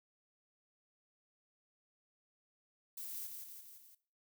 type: noise with echo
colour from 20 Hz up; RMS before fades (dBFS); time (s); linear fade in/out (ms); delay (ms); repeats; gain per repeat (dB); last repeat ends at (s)
violet; -45; 2.97-3.27; 5; 170; 4; -4; 3.95
effects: noise-tail reverb RT60 0.4 s tail -18 dB re dry